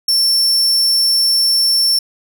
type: tone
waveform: 40% pulse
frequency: 5420 Hz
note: E8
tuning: 47 cents sharp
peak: -10 dBFS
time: 0.08-1.99 s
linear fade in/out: 5 ms
effects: none